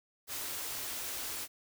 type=band-stop noise; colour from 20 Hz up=white; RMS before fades=-39 dBFS; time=0.27-1.48 s; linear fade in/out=50 ms; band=140 to 230 Hz; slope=96 dB/octave; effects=none